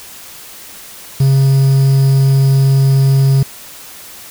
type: tone with quantisation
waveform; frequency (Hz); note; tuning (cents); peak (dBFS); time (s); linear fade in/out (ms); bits
triangle; 135.6; C#3; -38; -5; 1.2-3.43; 5; 5
effects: white hiss -34 dBFS RMS until 4.3 s